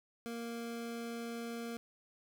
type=tone; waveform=25% pulse; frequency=233.1 Hz; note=A#3; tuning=in tune; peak=-36 dBFS; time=0.26-1.77 s; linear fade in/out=0 ms; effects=none